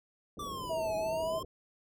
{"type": "low-pass noise", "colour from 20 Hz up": "white", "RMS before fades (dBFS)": -45, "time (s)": [0.37, 1.45], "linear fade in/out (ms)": 2, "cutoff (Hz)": 540, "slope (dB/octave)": 48}
{"type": "exponential two-way sweep", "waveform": "square", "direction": "down then up", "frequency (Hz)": [1185, 830.6, 1066], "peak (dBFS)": -39, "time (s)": [0.39, 1.43], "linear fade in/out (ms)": 5, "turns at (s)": 0.96}
{"type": "tone with vibrato", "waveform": "sine", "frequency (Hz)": 646, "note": "E5", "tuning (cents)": -35, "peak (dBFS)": -31, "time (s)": [0.69, 1.4], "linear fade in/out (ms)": 20, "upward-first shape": "sine", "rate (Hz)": 14, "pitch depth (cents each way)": 23}
{"effects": []}